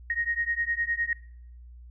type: beating tone pair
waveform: sine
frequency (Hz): 1864.7 / 1874.5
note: A#6 / A#6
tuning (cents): 0 / +9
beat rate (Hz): 9.8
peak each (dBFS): -29 / -29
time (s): 0.1-1.13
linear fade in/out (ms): 2
effects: noise-tail reverb RT60 0.7 s tail -23 dB re dry + added 60 Hz sine -44 dBFS peak until 1.9 s